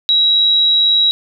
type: tone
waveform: sine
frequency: 3866 Hz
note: B7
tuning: 38 cents flat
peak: -9 dBFS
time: 0.09-1.11 s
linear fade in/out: 0 ms
effects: none